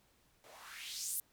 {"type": "noise with band-pass filter sweep", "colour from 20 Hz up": "blue", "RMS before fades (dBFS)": -44, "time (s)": [0.44, 1.2], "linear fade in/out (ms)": 0, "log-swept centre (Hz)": [470, 12000], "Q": 2.5, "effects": ["pink hiss -71 dBFS RMS until 1.32 s"]}